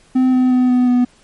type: tone with pitch steps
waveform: triangle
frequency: 257.2 / 254.5 / 251.9 / 249.3 / 246.7 Hz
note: C4 / C4 / B3 / B3 / B3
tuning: -30 / -48 / +34 / +16 / -2 cents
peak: -8 dBFS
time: 0.15-1.05 s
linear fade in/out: 10 ms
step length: 180 ms
effects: pink hiss -51 dBFS RMS until 1.23 s + MP3 48 kbps